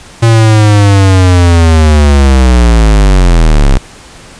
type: linear sweep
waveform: square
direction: down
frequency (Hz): 116 to 32.22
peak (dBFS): -3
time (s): 0.22-3.78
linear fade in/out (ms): 10
effects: pink hiss -33 dBFS RMS until 4.39 s + resampled to 22050 Hz